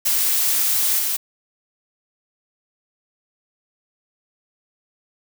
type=noise with level steps; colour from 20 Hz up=blue; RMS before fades=-19 / -22 dBFS; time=0.05-1.17 s; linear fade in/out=10 ms; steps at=0.98 s; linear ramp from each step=20 ms; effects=none